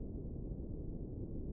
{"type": "low-pass noise", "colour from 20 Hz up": "pink", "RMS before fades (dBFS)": -43, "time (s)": [0, 1.52], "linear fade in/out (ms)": 5, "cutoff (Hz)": 400, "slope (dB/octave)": 24, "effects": []}